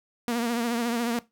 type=tone with vibrato; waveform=sawtooth; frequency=235.4 Hz; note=A#3; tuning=17 cents sharp; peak=-21 dBFS; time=0.28-1.19 s; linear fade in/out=0 ms; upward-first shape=triangle; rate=14 Hz; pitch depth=66 cents each way; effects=noise-tail reverb RT60 0.2 s tail -18 dB re dry